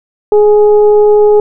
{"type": "tone with frequency modulation", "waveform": "sine", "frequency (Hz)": 419.1, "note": "G#4", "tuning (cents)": 16, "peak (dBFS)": -3, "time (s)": [0.32, 1.4], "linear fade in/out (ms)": 2, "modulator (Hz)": 415, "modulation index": 0.45, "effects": []}